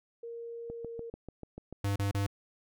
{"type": "tone with pitch glide", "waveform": "sine", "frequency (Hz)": [466.2, 463.2], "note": ["A#4", "A#4"], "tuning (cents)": [0, -11], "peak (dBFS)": -39, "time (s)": [0.23, 1.1], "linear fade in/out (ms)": 5, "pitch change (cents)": -11, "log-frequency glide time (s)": [0.74, 0.87]}
{"type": "click train", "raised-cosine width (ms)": 2, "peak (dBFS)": -29, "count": 8, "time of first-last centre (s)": [0.7, 1.726], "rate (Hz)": 6.82}
{"type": "tone bursts", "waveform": "square", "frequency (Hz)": 100, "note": "G2", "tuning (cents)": 35, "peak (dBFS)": -29, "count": 3, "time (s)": [1.84, 2.266], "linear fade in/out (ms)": 5, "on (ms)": 120, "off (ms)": 33}
{"effects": []}